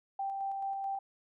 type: tone with tremolo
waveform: sine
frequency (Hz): 784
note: G5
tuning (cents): 0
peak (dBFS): -32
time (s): 0.19-0.99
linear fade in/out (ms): 5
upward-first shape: square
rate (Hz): 4.6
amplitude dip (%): 25
effects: none